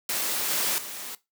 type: noise with level steps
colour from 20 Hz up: white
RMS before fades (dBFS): -28 / -26 / -37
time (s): 0.09-1.15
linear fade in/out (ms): 2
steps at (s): 0.5 / 0.78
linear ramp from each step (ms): 2
effects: noise-tail reverb RT60 0.2 s tail -18 dB re dry + high-pass 200 Hz 12 dB/octave